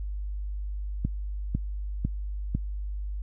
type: click train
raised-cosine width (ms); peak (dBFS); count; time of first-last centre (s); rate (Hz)
5; -14; 4; 1.05-2.55; 2
effects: noise-tail reverb RT60 0.1 s tail -24 dB re dry + added 50 Hz sine -30 dBFS peak until 3.22 s